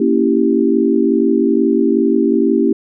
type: chord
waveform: sine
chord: A# diminished seventh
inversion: none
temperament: equal with one note detuned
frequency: 233.1 / 278.8 / 329.6 / 392 Hz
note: A#3 / C#4 / E4 / G4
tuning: 0 / +10 / 0 / 0 cents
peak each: -16 dBFS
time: 0-2.73 s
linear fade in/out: 5 ms
effects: none